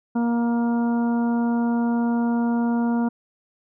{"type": "harmonic tone", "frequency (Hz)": 235.4, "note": "A#3", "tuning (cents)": 17, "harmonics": [1, 2, 3, 4, 5, 6], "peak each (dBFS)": [-19, -33, -33, -33, -43, -39], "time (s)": [0.15, 3.09], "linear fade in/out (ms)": 10, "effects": []}